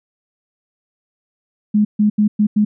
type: tone bursts at uneven times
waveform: sine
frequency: 210 Hz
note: G#3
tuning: 19 cents sharp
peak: -10 dBFS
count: 5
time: 1.74-1.85 / 1.99-2.1 / 2.18-2.28 / 2.39-2.47 / 2.56-2.65 s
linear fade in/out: 10 ms
effects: none